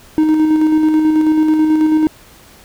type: tone with tremolo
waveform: triangle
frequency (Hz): 311.1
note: D#4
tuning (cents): 0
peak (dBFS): -6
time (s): 0.18-2.07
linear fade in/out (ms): 0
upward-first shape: square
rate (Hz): 9.2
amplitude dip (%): 30
effects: pink hiss -43 dBFS RMS until 2.64 s